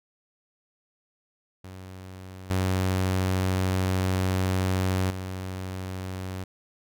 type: tone with level steps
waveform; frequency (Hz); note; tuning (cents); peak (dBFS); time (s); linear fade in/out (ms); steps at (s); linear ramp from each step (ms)
sawtooth; 93.5; F#2; +19; -36 / -19 / -28; 1.64-6.44; 5; 2.5 / 5.1; 5
effects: none